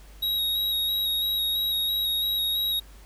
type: tone with vibrato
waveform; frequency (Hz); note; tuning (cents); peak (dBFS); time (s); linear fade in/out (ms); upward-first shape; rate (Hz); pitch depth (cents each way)
square; 3800; A#7; +33; -24; 0.22-2.8; 10; square; 3; 15
effects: added 50 Hz sine -45 dBFS peak until 3.05 s + pink hiss -54 dBFS RMS until 3.05 s